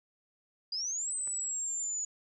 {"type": "linear two-way sweep", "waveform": "sine", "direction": "up then down", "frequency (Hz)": [4776, 8160, 6860], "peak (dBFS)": -32, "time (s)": [0.72, 2.05], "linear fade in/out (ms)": 5, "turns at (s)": 1.14}
{"type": "clicks", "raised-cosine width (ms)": 0.5, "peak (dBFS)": [-36, -46], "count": 2, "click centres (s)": [1.275, 1.442]}
{"effects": []}